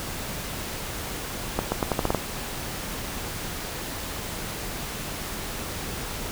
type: accelerating click train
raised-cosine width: 1 ms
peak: -8 dBFS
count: 8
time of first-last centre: 1.59-2.147 s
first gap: 130 ms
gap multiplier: 0.83
effects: pink hiss -33 dBFS RMS until 6.31 s